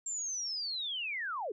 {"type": "linear sweep", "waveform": "sine", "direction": "down", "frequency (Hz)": [7450, 361.4], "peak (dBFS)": -34, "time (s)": [0.06, 1.52], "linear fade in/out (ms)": 5, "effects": []}